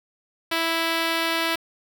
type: tone with notch filter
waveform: 5% pulse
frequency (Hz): 329.6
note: E4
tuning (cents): 0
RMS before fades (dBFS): -24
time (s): 0.51-1.56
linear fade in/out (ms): 10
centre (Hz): 8800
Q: 1.9
effects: 7-bit